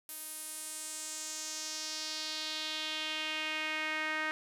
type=tone with band-pass filter sweep; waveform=sawtooth; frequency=311.1 Hz; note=D#4; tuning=in tune; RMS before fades=-38 dBFS; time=0.09-4.31 s; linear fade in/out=0 ms; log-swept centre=12000 to 1800 Hz; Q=2.5; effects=none